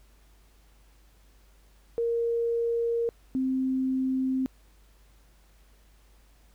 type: tone pair in turn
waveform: sine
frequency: 466.2 / 261.6 Hz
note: A#4 / C4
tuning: 0 / 0 cents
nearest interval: minor seventh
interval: 1000 cents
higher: first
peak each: -24 dBFS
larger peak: neither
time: 1.98-3.09 / 3.35-4.46 s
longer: neither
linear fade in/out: 0 ms
effects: added 50 Hz sine -56 dBFS peak until 6.54 s + pink hiss -64 dBFS RMS until 6.54 s